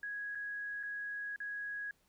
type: tone with dropouts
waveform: sine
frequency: 1661.2 Hz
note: G#6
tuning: in tune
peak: -38 dBFS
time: 0.03-1.91 s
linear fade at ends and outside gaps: 2 ms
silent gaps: 0.35-0.354 / 0.83-0.834 / 1.361-1.402 s
effects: pink hiss -73 dBFS RMS until 2.08 s